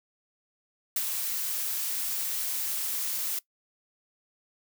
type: noise with ADSR envelope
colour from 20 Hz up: blue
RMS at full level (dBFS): -26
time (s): 0.96-3.39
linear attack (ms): 4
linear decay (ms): 40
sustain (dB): -5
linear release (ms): 4
effects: noise-tail reverb RT60 0.1 s tail -20 dB re dry